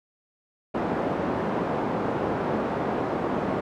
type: band-pass noise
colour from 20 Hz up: pink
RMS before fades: -27 dBFS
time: 0.74-3.61 s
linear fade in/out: 10 ms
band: 210 to 900 Hz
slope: 12 dB/octave
effects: none